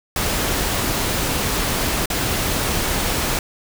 pink noise with dropouts, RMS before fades -21 dBFS, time 0.16-3.39 s, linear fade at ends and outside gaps 2 ms, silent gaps 2.058-2.101 s, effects none

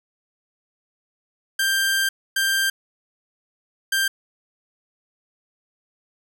sawtooth tone bursts at uneven times, 1581 Hz, G6, 14 cents sharp, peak -15 dBFS, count 3, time 1.59-2.09 / 2.36-2.7 / 3.92-4.08 s, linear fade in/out 5 ms, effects none

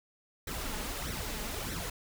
pink noise with flanger, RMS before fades -37 dBFS, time 0.47-1.9 s, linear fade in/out 5 ms, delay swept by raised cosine 0.51 to 4.81 ms, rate 1.6 Hz, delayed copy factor +0.65, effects none

